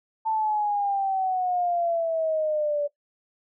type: exponential sweep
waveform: sine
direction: down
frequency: 890 to 577 Hz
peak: -22 dBFS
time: 0.25-2.88 s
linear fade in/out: 20 ms
effects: noise-tail reverb RT60 0.1 s tail -18 dB re dry